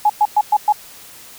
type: tone bursts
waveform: sine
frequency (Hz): 840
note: G#5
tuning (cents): +19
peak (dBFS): -9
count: 5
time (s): 0.05-0.725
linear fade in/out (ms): 5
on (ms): 47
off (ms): 110
effects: white hiss -40 dBFS RMS until 1.38 s